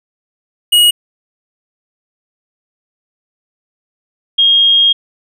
square / sine tone pair in turn, 2894 / 3248 Hz, F#7 / G#7, -39 / -39 cents, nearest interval major second, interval 200 cents, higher second, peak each -6 dBFS, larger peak neither, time 0.72-0.91 / 4.38-4.93 s, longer second, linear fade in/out 10 ms, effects none

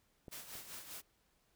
clicks, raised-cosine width 2 ms, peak -36 / -44 dBFS, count 2, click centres 0.282 / 0.554 s
white noise with tremolo, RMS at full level -47 dBFS, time 0.31-1.02 s, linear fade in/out 20 ms, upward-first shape sine, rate 5.1 Hz, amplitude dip 60%
effects pink hiss -75 dBFS RMS until 1.55 s

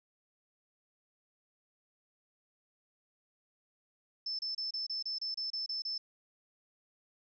sine tone bursts, 5274 Hz, E8, in tune, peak -34 dBFS, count 11, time 4.26-5.98 s, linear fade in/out 5 ms, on 130 ms, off 29 ms, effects none

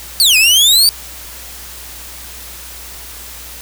sawtooth exponential two-way sweep, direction down then up, 4699 to 2464 to 4699 Hz, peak -4 dBFS, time 0.2-0.89 s, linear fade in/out 0 ms, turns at 0.37 s, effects added 60 Hz sine -37 dBFS peak until 3.61 s + white hiss -32 dBFS RMS until 3.61 s

